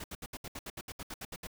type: noise bursts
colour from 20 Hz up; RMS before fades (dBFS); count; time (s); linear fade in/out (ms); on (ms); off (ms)
pink; -42; 14; 0-1.471; 5; 41; 69
effects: none